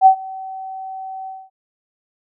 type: tone with ADSR envelope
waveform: sine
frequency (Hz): 763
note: G5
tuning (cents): -47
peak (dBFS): -3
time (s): 0.01-1.5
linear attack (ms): 50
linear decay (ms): 91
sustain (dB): -24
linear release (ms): 230
effects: none